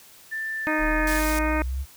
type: tone with pitch glide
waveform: sine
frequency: 1774 to 1732.5 Hz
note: A6 to A6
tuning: +14 to -27 cents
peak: -27 dBFS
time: 0.31-1.2 s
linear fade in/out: 20 ms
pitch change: -41 cents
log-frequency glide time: 0.55-1.03 s
type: harmonic tone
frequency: 308.8 Hz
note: D#4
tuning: 13 cents flat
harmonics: 1 / 2 / 3 / 4 / 5 / 6 / 7 / 8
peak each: -26 / -29 / -31 / -32 / -33 / -34 / -34 / -35 dBFS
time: 0.67-1.62 s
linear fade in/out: 0 ms
type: linear sweep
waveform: sine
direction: up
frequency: 34.05 to 69.4 Hz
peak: -25 dBFS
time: 0.78-1.86 s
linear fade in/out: 50 ms
type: high-pass noise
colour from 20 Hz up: pink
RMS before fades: -33 dBFS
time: 1.07-1.39 s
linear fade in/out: 2 ms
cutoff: 4400 Hz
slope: 12 dB/octave
effects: white hiss -50 dBFS RMS until 1.96 s